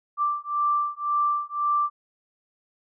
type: beating tone pair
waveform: sine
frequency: 1174.7 / 1176.6 Hz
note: D6 / D6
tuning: 0 / +3 cents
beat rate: 1.9 Hz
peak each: -25 dBFS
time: 0.17-1.9 s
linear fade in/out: 50 ms
effects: none